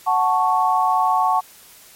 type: chord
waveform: sine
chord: F# minor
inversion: none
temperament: equal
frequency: 740 / 880 / 1108.7 Hz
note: F#5 / A5 / C#6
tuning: 0 / 0 / 0 cents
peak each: -19 dBFS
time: 0.06-1.41 s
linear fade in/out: 20 ms
effects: white hiss -46 dBFS RMS until 1.95 s + MP3 64 kbps